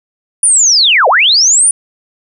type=linear two-way sweep; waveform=sine; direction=down then up; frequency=9700 to 462.1 to 9700 Hz; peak=-5 dBFS; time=0.43-1.71 s; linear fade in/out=2 ms; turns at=1.08 s; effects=none